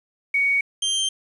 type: tone pair in turn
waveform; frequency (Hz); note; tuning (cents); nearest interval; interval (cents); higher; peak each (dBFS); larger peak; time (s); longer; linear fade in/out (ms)
sine / sawtooth; 2239 / 3149; C#7 / G7; +17 / +7; tritone; 590; second; -17; neither; 0.34-0.61 / 0.82-1.09; neither; 5
effects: resampled to 24000 Hz + 8-bit